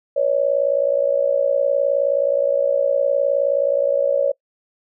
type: tone with amplitude modulation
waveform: sine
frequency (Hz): 560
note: C#5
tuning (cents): +18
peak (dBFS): -11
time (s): 0.16-4.32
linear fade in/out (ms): 10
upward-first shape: sine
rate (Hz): 59.3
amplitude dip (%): 85
effects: noise-tail reverb RT60 0.1 s tail -22 dB re dry